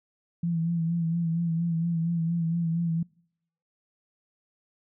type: tone with vibrato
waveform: sine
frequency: 167.2 Hz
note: E3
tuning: 25 cents sharp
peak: -24 dBFS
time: 0.43-3.03 s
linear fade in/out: 5 ms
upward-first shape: sine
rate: 4.3 Hz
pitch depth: 43 cents each way
effects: noise-tail reverb RT60 0.7 s tail -26 dB re dry